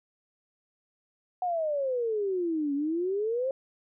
sine exponential two-way sweep, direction down then up, 740 to 277.2 to 544 Hz, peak -26 dBFS, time 1.42-3.51 s, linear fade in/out 2 ms, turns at 2.74 s, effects none

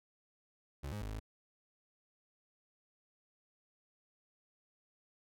30% pulse tone with pitch steps, 70.3 / 104 / 52.2 / 53.5 Hz, C#2 / G#2 / G#1 / A1, +25 / +3 / +10 / -48 cents, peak -37 dBFS, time 0.83-1.198 s, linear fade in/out 10 ms, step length 92 ms, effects none

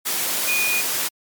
sine tone in noise, 2460 Hz, D#7, 20 cents flat, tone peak -20 dBFS, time 0.47-0.82 s, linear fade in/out 20 ms, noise white, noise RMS -23 dBFS, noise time 0.05-1.09 s, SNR 0 dB, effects high-pass 200 Hz 12 dB/octave + MP3 96 kbps

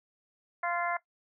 harmonic tone, 346.7 Hz, F4, 13 cents flat, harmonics 2 / 3 / 4 / 5 / 6, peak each -33 / -35 / -36 / -37 / -38 dBFS, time 0.63-0.97 s, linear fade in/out 5 ms, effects noise-tail reverb RT60 0.1 s tail -17 dB re dry

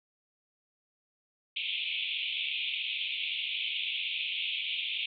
white band-pass noise, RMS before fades -34 dBFS, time 1.56-5.06 s, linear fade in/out 5 ms, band 2300 to 3600 Hz, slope 96 dB/octave, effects none

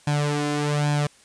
sawtooth tone with flanger, 147 Hz, D3, 2 cents sharp, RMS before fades -23 dBFS, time 0.07-1.07 s, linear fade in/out 5 ms, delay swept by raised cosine 1.2 to 2.9 ms, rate 1.2 Hz, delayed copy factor +0.7, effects white hiss -54 dBFS RMS until 1.24 s + resampled to 22050 Hz

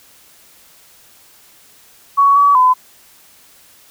sine tone with pitch steps, 1120 / 1139 / 1013 Hz, C#6 / C#6 / B5, +18 / +47 / +44 cents, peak -7 dBFS, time 2.17-2.74 s, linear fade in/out 20 ms, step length 190 ms, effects white hiss -47 dBFS RMS until 3.9 s

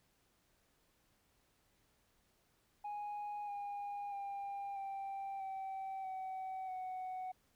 sine tone with pitch steps, 828 / 813.3 / 798.9 / 784.7 / 770.8 / 757.1 / 743.7 Hz, G#5 / G#5 / G5 / G5 / G5 / F#5 / F#5, -5 / -36 / +33 / +2 / -29 / +40 / +9 cents, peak -38 dBFS, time 2.84-7.32 s, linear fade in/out 10 ms, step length 640 ms, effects tanh soft clip ceiling -39 dBFS + pink hiss -75 dBFS RMS until 7.55 s

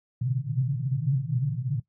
white band-pass noise, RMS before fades -27 dBFS, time 0.21-1.8 s, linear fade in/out 10 ms, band 120 to 150 Hz, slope 96 dB/octave, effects noise-tail reverb RT60 0.1 s tail -17 dB re dry

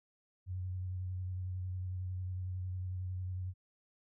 sine tone with vibrato, 91.9 Hz, F#2, 11 cents flat, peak -36 dBFS, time 0.46-3.54 s, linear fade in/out 50 ms, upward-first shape sine, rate 11 Hz, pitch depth 23 cents each way, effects none

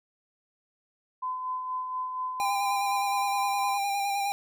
sine tone with tremolo, 1018 Hz, C6, 48 cents flat, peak -28 dBFS, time 1.22-3.78 s, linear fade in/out 10 ms, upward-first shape sine, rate 4.2 Hz, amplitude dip 40%
square tone with vibrato, 800 Hz, G5, 35 cents sharp, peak -27 dBFS, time 2.4-4.32 s, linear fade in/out 0 ms, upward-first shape square, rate 9.7 Hz, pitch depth 18 cents each way
effects none

